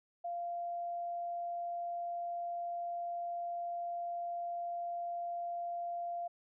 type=tone; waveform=sine; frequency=693 Hz; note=F5; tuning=14 cents flat; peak=-36 dBFS; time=0.24-6.28 s; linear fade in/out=10 ms; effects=none